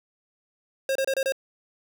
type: tone bursts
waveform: square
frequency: 537 Hz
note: C5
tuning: 45 cents sharp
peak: -23 dBFS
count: 5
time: 0.89-1.322 s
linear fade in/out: 2 ms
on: 64 ms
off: 28 ms
effects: none